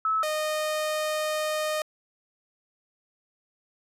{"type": "tone pair in turn", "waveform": ["sine", "sawtooth"], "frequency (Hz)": [1300, 615.6], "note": ["E6", "D#5"], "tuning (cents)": [-24, -19], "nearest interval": "octave + minor second", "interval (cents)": 1295, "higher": "first", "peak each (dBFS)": -22, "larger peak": "neither", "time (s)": [[0.05, 0.23], [0.23, 1.82]], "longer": "second", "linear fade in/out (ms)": 2, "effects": ["resampled to 32000 Hz"]}